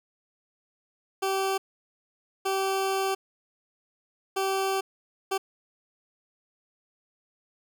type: tone bursts at uneven times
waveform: 20% pulse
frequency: 386.3 Hz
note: G4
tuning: 25 cents flat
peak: -20 dBFS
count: 4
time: 1.22-1.58 / 2.45-3.15 / 4.36-4.81 / 5.31-5.38 s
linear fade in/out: 10 ms
effects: none